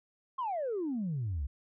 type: exponential sweep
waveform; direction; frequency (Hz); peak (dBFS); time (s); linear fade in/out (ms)
sine; down; 1093 to 63; -30; 0.38-1.47; 10
effects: tanh soft clip ceiling -28 dBFS